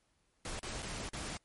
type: noise with dropouts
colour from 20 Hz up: pink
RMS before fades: -41 dBFS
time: 0.45-1.37 s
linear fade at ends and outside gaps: 1 ms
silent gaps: 0.593-0.63 / 0.822-0.827 / 1.09-1.133 s
effects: pink hiss -75 dBFS RMS until 1.44 s + MP3 48 kbps